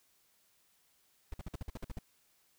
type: noise bursts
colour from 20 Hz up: brown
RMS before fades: -39 dBFS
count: 10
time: 1.32-1.988 s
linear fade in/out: 2 ms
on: 20 ms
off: 52 ms
effects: white hiss -71 dBFS RMS until 2.58 s